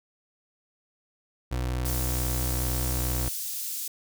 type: tone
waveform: 30% pulse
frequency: 62.3 Hz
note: B1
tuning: 16 cents sharp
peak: -24 dBFS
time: 1.51-3.29 s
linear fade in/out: 10 ms
type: high-pass noise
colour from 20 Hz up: white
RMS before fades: -33 dBFS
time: 1.85-3.88 s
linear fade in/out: 5 ms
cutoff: 5200 Hz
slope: 12 dB/octave
effects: none